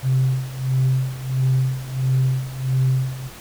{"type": "tone with tremolo", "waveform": "sine", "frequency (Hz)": 130.6, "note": "C3", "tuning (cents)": -3, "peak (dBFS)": -13, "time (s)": [0.02, 3.3], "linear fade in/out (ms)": 50, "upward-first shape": "sine", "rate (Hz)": 1.5, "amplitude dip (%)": 85, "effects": ["tanh soft clip ceiling -11 dBFS", "pink hiss -40 dBFS RMS until 3.4 s"]}